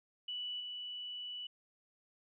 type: tone with level steps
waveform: sine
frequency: 2960 Hz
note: F#7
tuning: in tune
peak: -38 / -41 dBFS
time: 0.28-1.47 s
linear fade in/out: 5 ms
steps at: 0.6 s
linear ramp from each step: 2 ms
effects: none